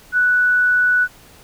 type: tone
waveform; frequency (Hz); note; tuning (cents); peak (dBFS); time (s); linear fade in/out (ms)
sine; 1480; F#6; 0; -12; 0.12-1.08; 50
effects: pink hiss -46 dBFS RMS until 1.43 s